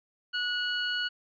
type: tone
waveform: 20% pulse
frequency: 1462 Hz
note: F#6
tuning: 21 cents flat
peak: -23 dBFS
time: 0.33-1.09 s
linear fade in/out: 20 ms
effects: resampled to 11025 Hz